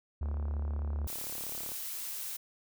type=tone; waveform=triangle; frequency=73.42 Hz; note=D2; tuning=in tune; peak=-29 dBFS; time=0.21-1.07 s; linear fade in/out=5 ms
type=click train; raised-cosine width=1 ms; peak=-33 dBFS; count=54; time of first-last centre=0.23-1.719 s; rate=35.6 Hz
type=noise; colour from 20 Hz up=blue; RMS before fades=-39 dBFS; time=1.07-2.37 s; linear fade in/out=10 ms
effects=none